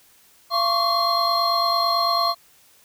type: tone cluster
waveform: triangle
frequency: 685 / 1088 / 1137 / 4203 Hz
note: F5 / C#6 / C#6 / C8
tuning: -34 / -33 / +44 / +7 cents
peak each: -22 dBFS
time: 0.5-2.35 s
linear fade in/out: 50 ms
effects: white hiss -55 dBFS RMS until 2.84 s